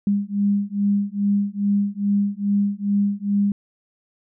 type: beating tone pair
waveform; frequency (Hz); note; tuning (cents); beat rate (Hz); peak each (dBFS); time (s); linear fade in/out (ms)
sine; 200.9 / 203.3; G3 / G#3; +43 / -37; 2.4; -21; 0.07-3.52; 2
effects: none